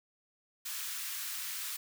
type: high-pass noise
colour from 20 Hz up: white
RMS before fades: -39 dBFS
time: 0.65-1.77 s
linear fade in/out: 10 ms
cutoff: 1200 Hz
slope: 24 dB/octave
effects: none